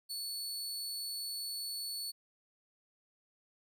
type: tone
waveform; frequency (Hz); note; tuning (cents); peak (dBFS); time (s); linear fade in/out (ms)
sawtooth; 4435; C#8; 0; -35; 0.09-2.12; 20
effects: none